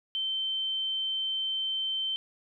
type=tone; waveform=sine; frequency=3100 Hz; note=G7; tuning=20 cents flat; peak=-28 dBFS; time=0.15-2.16 s; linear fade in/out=0 ms; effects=none